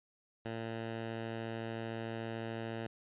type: tone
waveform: 10% pulse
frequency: 113.6 Hz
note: A#2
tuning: 44 cents flat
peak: -30 dBFS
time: 0.45-2.87 s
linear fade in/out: 5 ms
effects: resampled to 8000 Hz